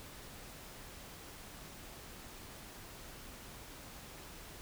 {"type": "silence", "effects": ["pink hiss -51 dBFS RMS until 4.61 s"]}